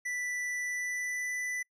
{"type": "tone with pitch glide", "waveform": "square", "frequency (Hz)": [1975.5, 1989.2], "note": ["B6", "B6"], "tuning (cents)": [0, 12], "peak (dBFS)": -33, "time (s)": [0.05, 1.63], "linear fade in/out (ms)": 10, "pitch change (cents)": 12, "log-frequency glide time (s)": [0.62, 1.33], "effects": ["noise-tail reverb RT60 0.1 s tail -25 dB re dry", "low-pass 10000 Hz 12 dB/octave"]}